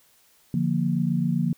sine chord, Bb major, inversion first, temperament equal, 146.83 / 174.61 / 233.1 Hz, D3 / F3 / Bb3, 0 / 0 / 0 cents, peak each -26 / -24 / -26 dBFS, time 0.54-1.53 s, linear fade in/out 2 ms, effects white hiss -60 dBFS RMS until 1.57 s

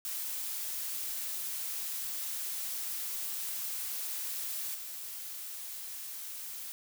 blue noise with level steps, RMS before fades -37 / -42 dBFS, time 0.05-6.72 s, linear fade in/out 0 ms, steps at 4.74 s, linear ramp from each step 10 ms, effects none

